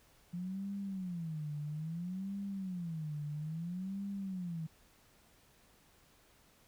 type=tone with vibrato; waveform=sine; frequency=171.7 Hz; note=F3; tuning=29 cents flat; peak=-37 dBFS; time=0.33-4.67 s; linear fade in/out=10 ms; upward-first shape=sine; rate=0.6 Hz; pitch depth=260 cents each way; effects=pink hiss -66 dBFS RMS until 6.67 s